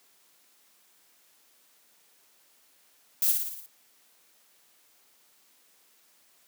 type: noise with echo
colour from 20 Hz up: violet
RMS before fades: -24 dBFS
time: 3.22-3.32 s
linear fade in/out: 2 ms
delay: 57 ms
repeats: 6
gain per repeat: -4 dB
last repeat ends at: 3.662 s
effects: white hiss -63 dBFS RMS until 6.47 s + high-pass 200 Hz 12 dB/octave